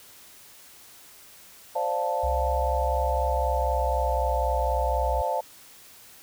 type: chord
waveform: sine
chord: D minor seventh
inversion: third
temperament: equal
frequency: 523.3 / 587.3 / 698.5 / 880 Hz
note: C5 / D5 / F5 / A5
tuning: 0 / 0 / 0 / 0 cents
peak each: -30 / -30 / -30 / -28 dBFS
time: 1.75-5.41 s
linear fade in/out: 10 ms
type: tone with pitch glide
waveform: sine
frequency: 65.41 to 61.74 Hz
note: C2 to B1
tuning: 0 to 0 cents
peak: -26 dBFS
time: 2.23-5.22 s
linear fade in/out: 10 ms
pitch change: -100 cents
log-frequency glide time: 3.19-4.44 s
effects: white hiss -50 dBFS RMS until 6.22 s